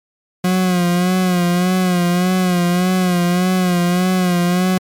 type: tone with vibrato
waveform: 40% pulse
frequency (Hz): 180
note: F#3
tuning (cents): -47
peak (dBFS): -12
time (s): 0.44-4.78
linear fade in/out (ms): 5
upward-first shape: sine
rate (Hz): 1.7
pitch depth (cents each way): 53
effects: MP3 96 kbps